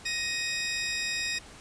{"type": "tone pair together", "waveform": "20% pulse", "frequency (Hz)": [1871, 2509], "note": ["A#6", "D#7"], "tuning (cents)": [6, 14], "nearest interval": "perfect fourth", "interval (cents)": 508, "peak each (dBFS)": -27, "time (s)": [0.05, 1.39], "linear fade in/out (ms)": 10, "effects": ["pink hiss -49 dBFS RMS until 1.6 s", "resampled to 22050 Hz"]}